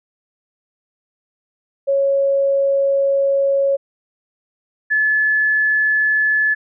sine tone pair in turn, 552 / 1723.4 Hz, C#5 / A6, -7 / -36 cents, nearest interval octave + minor sixth, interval 1971 cents, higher second, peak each -13 dBFS, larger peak neither, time 1.87-3.77 / 4.9-6.55 s, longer first, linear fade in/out 20 ms, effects none

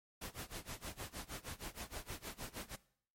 pink noise with tremolo, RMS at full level -44 dBFS, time 0.21-2.76 s, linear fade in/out 10 ms, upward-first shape sine, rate 6.4 Hz, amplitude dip 95%, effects noise-tail reverb RT60 0.6 s tail -19 dB re dry + MP3 64 kbps

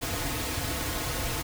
pink noise with comb filter, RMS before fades -31 dBFS, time 0.01-1.43 s, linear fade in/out 20 ms, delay 5.1 ms, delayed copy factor -0.75, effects none

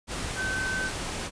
sine tone in noise, 1534 Hz, G6, 38 cents flat, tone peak -28 dBFS, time 0.35-0.91 s, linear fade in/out 50 ms, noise pink, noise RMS -33 dBFS, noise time 0.07-1.31 s, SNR +2 dB, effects resampled to 22050 Hz

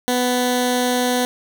10% pulse tone with notch filter, 248.3 Hz, B3, 9 cents sharp, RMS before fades -19 dBFS, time 0.08-1.25 s, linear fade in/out 0 ms, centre 1200 Hz, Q 1.4, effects none

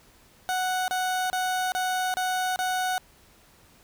30% pulse tone bursts, 740 Hz, F#5, in tune, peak -22 dBFS, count 6, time 0.49-2.98 s, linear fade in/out 0 ms, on 390 ms, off 30 ms, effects pink hiss -57 dBFS RMS until 3.83 s

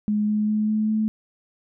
sine tone with pitch steps, 210 / 211.7 / 213.4 / 215.2 / 216.9 Hz, G#3 / G#3 / G#3 / A3 / A3, +19 / +33 / +47 / -38 / -25 cents, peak -19 dBFS, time 0.08-1.08 s, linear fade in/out 0 ms, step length 200 ms, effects none

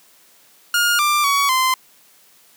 sawtooth tone with pitch steps, 1421 / 1186 / 1126 / 1036 Hz, F6 / D6 / C#6 / C6, +30 / +17 / +27 / -17 cents, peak -11 dBFS, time 0.74-1.74 s, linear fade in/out 2 ms, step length 250 ms, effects white hiss -52 dBFS RMS until 2.56 s + high-pass 150 Hz 12 dB/octave

